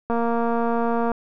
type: click train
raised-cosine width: 1 ms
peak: -11 dBFS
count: 238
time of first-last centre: 0.1-1.117 s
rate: 233 Hz
effects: none